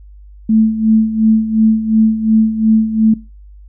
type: tone with tremolo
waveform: sine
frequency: 220 Hz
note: A3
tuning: in tune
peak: -6 dBFS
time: 0.49-3.14 s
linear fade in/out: 5 ms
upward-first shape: sine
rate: 2.8 Hz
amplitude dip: 75%
effects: noise-tail reverb RT60 0.3 s tail -21 dB re dry + added 50 Hz sine -35 dBFS peak until 3.68 s